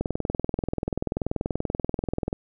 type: click train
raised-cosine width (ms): 2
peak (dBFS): -12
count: 49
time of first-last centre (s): 0.01-2.329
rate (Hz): 20.7
effects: none